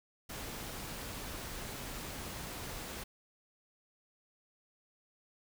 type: noise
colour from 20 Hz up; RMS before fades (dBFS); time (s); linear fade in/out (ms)
pink; -43; 0.29-3.04; 10
effects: none